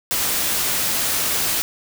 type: noise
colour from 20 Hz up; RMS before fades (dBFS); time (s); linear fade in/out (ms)
white; -21; 0.11-1.62; 0
effects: none